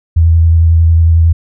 sine tone with vibrato, 82.41 Hz, E2, in tune, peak -4 dBFS, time 0.16-1.33 s, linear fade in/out 10 ms, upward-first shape sine, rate 11 Hz, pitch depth 22 cents each way, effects none

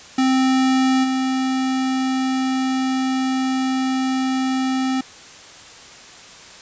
square tone with level steps, 261.6 Hz, C4, in tune, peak -15 / -19 dBFS, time 0.18-5.01 s, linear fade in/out 5 ms, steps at 1.03 s, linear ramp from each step 20 ms, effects white hiss -41 dBFS RMS until 6.61 s + resampled to 16000 Hz

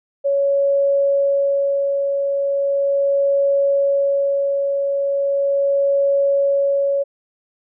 sine tone with tremolo, 558 Hz, C#5, 11 cents sharp, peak -13 dBFS, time 0.24-7.04 s, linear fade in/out 20 ms, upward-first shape sine, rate 0.38 Hz, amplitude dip 35%, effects none

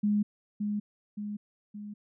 sine tone with echo, 207.7 Hz, G#3, in tune, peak -23 dBFS, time 0.03-0.23 s, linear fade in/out 10 ms, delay 570 ms, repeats 3, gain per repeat -5 dB, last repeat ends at 1.94 s, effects none

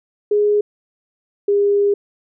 sine tone pair in turn, 415.3 / 405.3 Hz, G#4 / G#4, 0 / -42 cents, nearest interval unison, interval 42 cents, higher first, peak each -12 dBFS, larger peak neither, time 0.31-0.61 / 1.48-1.94 s, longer second, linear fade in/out 5 ms, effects none

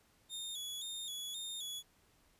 sawtooth tone with vibrato, 3520 Hz, A7, in tune, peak -38 dBFS, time 0.29-1.83 s, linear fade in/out 50 ms, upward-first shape square, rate 1.9 Hz, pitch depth 66 cents each way, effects pink hiss -70 dBFS RMS until 2.39 s + resampled to 32000 Hz

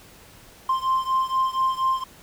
triangle beating tone pair, 1048 / 1052.2 Hz, C6 / C6, +2 / +9 cents, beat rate 4.2 Hz, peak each -20 / -22 dBFS, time 0.69-2.04 s, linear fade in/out 5 ms, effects tanh soft clip ceiling -12 dBFS + pink hiss -49 dBFS RMS until 2.22 s

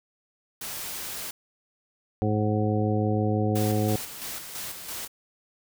white noise, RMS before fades -35 dBFS, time 0.61-1.31 s, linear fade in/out 5 ms
harmonic tone, 106.1 Hz, G#2, 38 cents sharp, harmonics 1 / 2 / 3 / 4 / 5 / 7, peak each -25 / -28 / -30 / -31 / -32 / -33 dBFS, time 2.22-3.96 s, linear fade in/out 0 ms
white noise with tremolo, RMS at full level -35 dBFS, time 3.55-5.08 s, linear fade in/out 10 ms, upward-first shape square, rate 3 Hz, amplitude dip 45%
effects none

